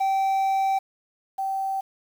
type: tone pair in turn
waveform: triangle / sine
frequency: 775 / 775 Hz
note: G5 / G5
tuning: -20 / -20 cents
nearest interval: unison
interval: 0 cents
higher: neither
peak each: -18 / -24 dBFS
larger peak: first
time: 0-0.79 / 1.38-1.81 s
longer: first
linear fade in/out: 10 ms
effects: 8-bit